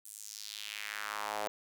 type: tone with high-pass filter sweep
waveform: sawtooth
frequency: 105.2 Hz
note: G#2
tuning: 23 cents sharp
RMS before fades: -41 dBFS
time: 0.05-1.48 s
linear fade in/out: 0 ms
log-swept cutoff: 9800 to 600 Hz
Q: 2.2
effects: none